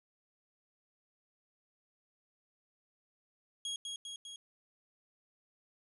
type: tone with echo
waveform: sawtooth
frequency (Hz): 3292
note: G#7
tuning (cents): -16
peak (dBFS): -33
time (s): 3.65-3.76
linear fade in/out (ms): 2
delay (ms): 200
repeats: 3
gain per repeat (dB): -3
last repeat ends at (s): 4.36
effects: resampled to 24000 Hz + 12-bit